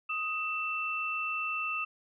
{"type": "tone pair together", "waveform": "sine", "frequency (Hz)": [1253.5, 2673], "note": ["D#6", "E7"], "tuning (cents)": [12, 23], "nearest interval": "octave + minor second", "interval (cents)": 1311, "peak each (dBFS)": [-35, -32], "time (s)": [0.09, 1.85], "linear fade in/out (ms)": 10, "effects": []}